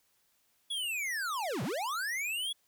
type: linear two-way sweep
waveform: square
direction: down then up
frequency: 3415 to 106.5 to 3415 Hz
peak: -33 dBFS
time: 0.7-2.53 s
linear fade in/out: 10 ms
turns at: 1.63 s
effects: white hiss -72 dBFS RMS until 2.67 s